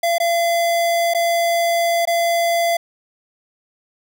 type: tone with dropouts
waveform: square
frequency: 681 Hz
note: F5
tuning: 44 cents flat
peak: -16 dBFS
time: 0.03-2.77 s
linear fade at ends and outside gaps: 5 ms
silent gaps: 0.183-0.2 / 1.138-1.147 / 2.054-2.073 s
effects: none